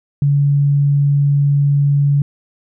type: tone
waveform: sine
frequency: 142.4 Hz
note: C#3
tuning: 47 cents sharp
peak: -10 dBFS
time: 0.22-2.22 s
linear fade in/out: 2 ms
effects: none